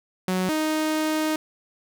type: tone pair in turn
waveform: sawtooth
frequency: 185 / 311.1 Hz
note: F#3 / D#4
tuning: 0 / 0 cents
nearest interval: major sixth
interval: 900 cents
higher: second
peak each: -18 dBFS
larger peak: neither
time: 0.28-0.49 / 0.49-1.36 s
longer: second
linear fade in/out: 2 ms
effects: none